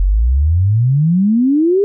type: exponential sweep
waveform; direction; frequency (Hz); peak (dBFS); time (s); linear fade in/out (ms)
sine; up; 43.65 to 415.3; -9; 0-1.84; 0
effects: none